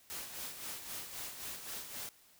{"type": "noise with tremolo", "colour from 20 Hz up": "white", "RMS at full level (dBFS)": -42, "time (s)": [0.1, 2.09], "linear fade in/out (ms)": 0, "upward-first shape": "sine", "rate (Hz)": 3.8, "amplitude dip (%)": 55, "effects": ["white hiss -64 dBFS RMS until 2.39 s"]}